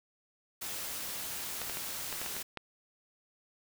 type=noise; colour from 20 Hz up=white; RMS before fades=-39 dBFS; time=0.61-2.43 s; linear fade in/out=10 ms
type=clicks; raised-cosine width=0.3 ms; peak=-22 dBFS; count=8; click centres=1.617 / 1.697 / 1.771 / 2.127 / 2.216 / 2.262 / 2.366 / 2.573 s
effects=none